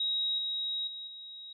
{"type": "tone with level steps", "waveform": "sine", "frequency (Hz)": 3807, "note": "A#7", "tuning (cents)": 36, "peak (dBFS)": [-28, -31, -39, -43], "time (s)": [0, 1.53], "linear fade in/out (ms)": 5, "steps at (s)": [0.38, 0.87, 1.07], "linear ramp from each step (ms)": 5, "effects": []}